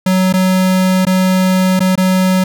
square tone with dropouts, 186.2 Hz, F#3, 11 cents sharp, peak -10 dBFS, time 0.06-2.44 s, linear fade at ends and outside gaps 5 ms, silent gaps 0.327-0.337 / 1.052-1.067 / 1.794-1.804 / 1.956-1.976 s, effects none

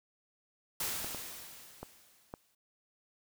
white noise with exponential decay, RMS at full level -34 dBFS, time 0.8-2.55 s, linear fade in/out 5 ms, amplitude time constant 380 ms
clicks, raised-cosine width 1 ms, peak -27 dBFS, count 4, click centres 1.045 / 1.147 / 1.83 / 2.339 s
effects none

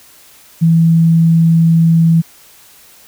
sine tone, 164.81 Hz, E3, in tune, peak -6 dBFS, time 0.61-2.22 s, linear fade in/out 20 ms, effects white hiss -43 dBFS RMS until 3.07 s

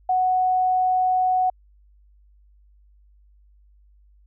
sine tone, 740 Hz, F#5, in tune, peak -17 dBFS, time 0.09-1.5 s, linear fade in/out 5 ms, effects added 50 Hz sine -52 dBFS peak until 4.26 s

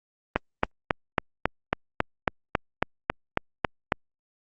click train, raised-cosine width 0.5 ms, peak -5 dBFS, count 14, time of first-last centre 0.36-3.922 s, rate 3.65 Hz, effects Opus 24 kbps

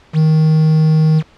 triangle tone with quantisation, 156.8 Hz, D#3, 14 cents sharp, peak -6 dBFS, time 0.13-1.23 s, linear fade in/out 50 ms, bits 5, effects pink hiss -47 dBFS RMS until 1.37 s + low-pass 4000 Hz 12 dB/octave

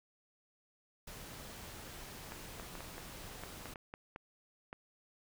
pink noise, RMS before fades -49 dBFS, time 1.07-3.74 s, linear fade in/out 5 ms
clicks, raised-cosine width 0.5 ms, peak -30 dBFS, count 11, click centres 2.321 / 2.598 / 2.753 / 2.806 / 2.981 / 3.436 / 3.657 / 3.758 / 3.939 / 4.161 / 4.729 s
effects none

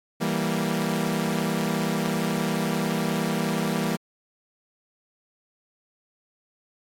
sawtooth chord, E diminished, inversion none, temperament equal, 164.81 / 196 / 233.1 Hz, E3 / G3 / Bb3, 0 / 0 / 0 cents, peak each -24 dBFS, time 0.2-3.97 s, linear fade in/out 20 ms, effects AAC 64 kbps

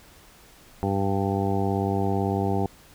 harmonic tone, 98 Hz, G2, in tune, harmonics 1 / 2 / 3 / 4 / 5 / 7 / 8 / 9, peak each -27 / -28 / -31 / -29 / -34 / -33 / -31 / -37 dBFS, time 0.83-2.66 s, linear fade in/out 0 ms, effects pink hiss -52 dBFS RMS until 2.94 s

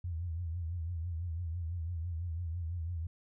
sine tone with vibrato, 84.5 Hz, E2, 43 cents sharp, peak -34 dBFS, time 0.04-3.07 s, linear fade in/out 5 ms, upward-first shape triangle, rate 6 Hz, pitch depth 120 cents each way, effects none

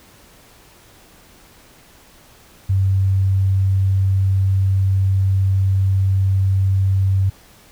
sine tone, 96.2 Hz, G2, 32 cents flat, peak -13 dBFS, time 2.69-7.3 s, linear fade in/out 10 ms, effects pink hiss -48 dBFS RMS until 7.71 s

